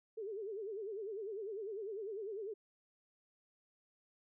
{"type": "tone with vibrato", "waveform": "sine", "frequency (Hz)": 415.3, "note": "G#4", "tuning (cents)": 0, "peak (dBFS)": -40, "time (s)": [0.17, 2.54], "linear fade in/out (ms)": 10, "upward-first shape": "sine", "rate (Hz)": 10, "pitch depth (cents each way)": 150, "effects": []}